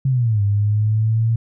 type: linear two-way sweep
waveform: sine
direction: down then up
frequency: 137 to 100.5 to 114.9 Hz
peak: -14 dBFS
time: 0.05-1.36 s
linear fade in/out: 5 ms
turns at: 0.42 s
effects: none